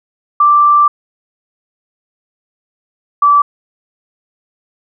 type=tone pair in turn; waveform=sine; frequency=1174.7 / 1158.5 Hz; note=D6 / D6; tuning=0 / -24 cents; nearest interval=unison; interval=24 cents; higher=first; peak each=-5 dBFS; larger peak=neither; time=0.4-0.88 / 3.22-3.42 s; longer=first; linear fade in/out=5 ms; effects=none